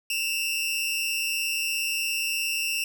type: tone pair together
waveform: sawtooth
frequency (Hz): 2637 / 2794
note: E7 / F7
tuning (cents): 0 / 0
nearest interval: minor second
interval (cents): 100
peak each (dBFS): -25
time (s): 0.1-2.84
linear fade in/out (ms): 2
effects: none